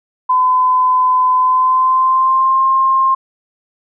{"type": "tone with pitch glide", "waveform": "sine", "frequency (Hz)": [1015, 1061.2], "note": ["B5", "C6"], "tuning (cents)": [47, 24], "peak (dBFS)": -9, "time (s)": [0.29, 3.15], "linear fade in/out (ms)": 10, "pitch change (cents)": 77, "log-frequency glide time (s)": [1.35, 2.64], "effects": []}